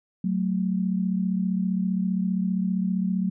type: tone pair together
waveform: sine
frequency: 185.92 / 221.1 Hz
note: F#3 / A3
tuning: +9 / +9 cents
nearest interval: minor third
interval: 300 cents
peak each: -23 / -28 dBFS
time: 0.24-3.3 s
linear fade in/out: 5 ms
effects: none